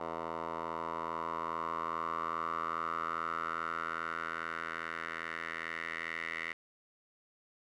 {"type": "tone with band-pass filter sweep", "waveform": "10% pulse", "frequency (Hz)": 82.41, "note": "E2", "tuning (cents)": 0, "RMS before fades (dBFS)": -38, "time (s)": [0, 6.53], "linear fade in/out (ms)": 5, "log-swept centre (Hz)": [840, 2000], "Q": 5.1, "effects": []}